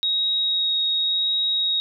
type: tone with vibrato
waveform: sine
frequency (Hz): 3778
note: A#7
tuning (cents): +22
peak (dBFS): -19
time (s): 0.03-1.8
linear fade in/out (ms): 0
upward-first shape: sine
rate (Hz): 0.91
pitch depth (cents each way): 8
effects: none